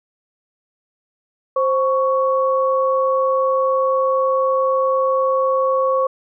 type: tone pair together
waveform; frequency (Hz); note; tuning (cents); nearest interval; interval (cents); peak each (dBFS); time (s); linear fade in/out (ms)
sine; 525.7 / 1114; C5 / C#6; +8 / +8; octave + minor second; 1300; -16 / -19; 1.56-6.07; 5
effects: none